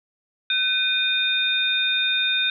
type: tone cluster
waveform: sine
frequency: 1520 / 2462 / 3652 Hz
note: F#6 / D#7 / A#7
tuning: +46 / -19 / -36 cents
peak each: -26 / -25 / -21 dBFS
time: 0.5-2.5 s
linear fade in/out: 2 ms
effects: none